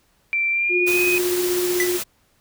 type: tone with pitch glide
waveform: sine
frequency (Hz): 2349 to 2503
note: D7 to D#7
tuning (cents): 0 to +10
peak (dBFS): -18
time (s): 0.33-1.18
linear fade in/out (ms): 0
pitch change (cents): +110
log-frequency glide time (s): 0.51-0.99
type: tone with tremolo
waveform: sine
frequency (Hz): 357.5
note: F4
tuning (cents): +41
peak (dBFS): -18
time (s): 0.69-2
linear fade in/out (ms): 50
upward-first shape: sine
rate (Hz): 16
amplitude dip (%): 30
type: noise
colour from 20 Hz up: white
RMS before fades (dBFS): -27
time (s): 0.86-2.04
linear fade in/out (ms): 20
type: tone with exponential decay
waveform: square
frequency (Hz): 1987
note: B6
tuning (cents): +10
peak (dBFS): -17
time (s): 1.8-1.96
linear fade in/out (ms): 1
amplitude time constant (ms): 33
effects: pink hiss -62 dBFS RMS until 2.4 s